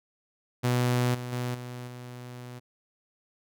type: tone with level steps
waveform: sawtooth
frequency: 123.47 Hz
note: B2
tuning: in tune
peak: -19 / -30 / -25 / -33 / -36 dBFS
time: 0.63-2.6 s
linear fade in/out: 20 ms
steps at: 1.14 / 1.32 / 1.54 / 1.87 s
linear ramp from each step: 10 ms
effects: none